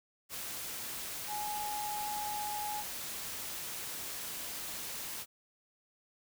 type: tone in noise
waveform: sine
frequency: 837 Hz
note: G#5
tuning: 13 cents sharp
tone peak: -36 dBFS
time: 1.27-2.84 s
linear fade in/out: 50 ms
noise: white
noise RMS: -41 dBFS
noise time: 0.29-5.26 s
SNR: +2 dB
effects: none